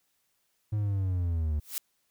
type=linear sweep; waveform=triangle; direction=down; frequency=107.4 to 73.42 Hz; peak=-24 dBFS; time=0.72-1.6 s; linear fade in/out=10 ms
type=noise with exponential growth; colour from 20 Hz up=blue; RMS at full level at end=-29 dBFS; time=1.59-1.78 s; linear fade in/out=1 ms; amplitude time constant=40 ms
effects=white hiss -74 dBFS RMS until 2.1 s